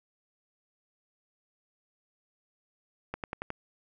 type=accelerating click train; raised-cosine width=0.5 ms; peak=-19 dBFS; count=5; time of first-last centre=3.14-3.504 s; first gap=98 ms; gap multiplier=0.95; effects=none